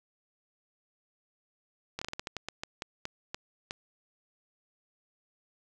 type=slowing click train; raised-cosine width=0.2 ms; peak=-18 dBFS; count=14; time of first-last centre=1.99-3.709 s; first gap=25 ms; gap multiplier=1.25; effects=none